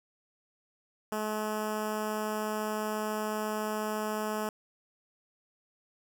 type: tone with notch filter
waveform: 10% pulse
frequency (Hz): 214.1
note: A3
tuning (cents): -47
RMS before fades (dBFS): -33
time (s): 1.12-4.49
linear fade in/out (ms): 2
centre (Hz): 3800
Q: 1.1
effects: none